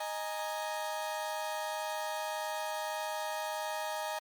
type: chord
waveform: 35% pulse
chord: D# suspended fourth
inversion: none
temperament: equal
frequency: 622.3 / 830.6 / 932.3 Hz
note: D#5 / G#5 / A#5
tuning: 0 / 0 / 0 cents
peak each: -37 / -38 / -38 dBFS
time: 0-4.19 s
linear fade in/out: 5 ms
effects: Opus 32 kbps